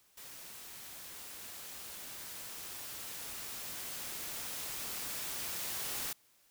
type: noise with level ramp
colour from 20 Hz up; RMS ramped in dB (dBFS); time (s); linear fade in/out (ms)
white; -50 to -38; 0.17-6.13; 5
effects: white hiss -68 dBFS RMS until 6.5 s